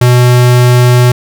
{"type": "tone", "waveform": "square", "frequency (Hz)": 123.47, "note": "B2", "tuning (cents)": 0, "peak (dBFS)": -4, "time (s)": [0.01, 1.12], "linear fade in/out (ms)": 5, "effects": []}